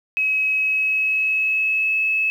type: tone with pitch glide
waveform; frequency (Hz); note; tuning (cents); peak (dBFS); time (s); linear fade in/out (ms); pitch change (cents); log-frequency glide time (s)
sine; 2556 to 2592; D#7 to E7; +46 to -30; -17; 0.17-2.3; 0; +24; 0.53-1.93
effects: 8-bit